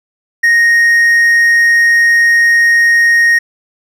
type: tone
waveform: triangle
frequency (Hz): 1864.7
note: A#6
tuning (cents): 0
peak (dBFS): -4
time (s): 0.43-3.39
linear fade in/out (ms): 10
effects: none